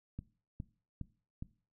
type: click train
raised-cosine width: 5 ms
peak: -28 dBFS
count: 4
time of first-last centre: 0.19-1.425 s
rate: 2.43 Hz
effects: noise-tail reverb RT60 0.4 s tail -19 dB re dry